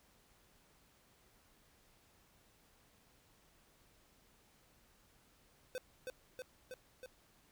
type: tone with echo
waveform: square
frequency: 510 Hz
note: C5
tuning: 44 cents flat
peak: -40 dBFS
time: 5.75-5.78 s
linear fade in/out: 0 ms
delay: 320 ms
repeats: 4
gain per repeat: -2 dB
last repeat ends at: 7.06 s
effects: pink hiss -69 dBFS RMS until 7.51 s